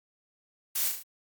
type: noise with echo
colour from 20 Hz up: blue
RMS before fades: -29 dBFS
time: 0.75-0.89 s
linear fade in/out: 10 ms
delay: 35 ms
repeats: 4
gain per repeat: -4 dB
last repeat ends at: 1.03 s
effects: Opus 48 kbps